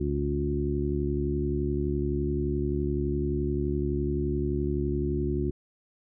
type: harmonic tone with a mistuned harmonic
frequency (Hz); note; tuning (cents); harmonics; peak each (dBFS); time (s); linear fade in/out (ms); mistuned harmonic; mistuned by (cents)
71.7; D2; -41; 1 / 2 / 3 / 4 / 5; -30 / -32 / -35 / -33 / -30; 0-5.51; 10; 1; -26
effects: none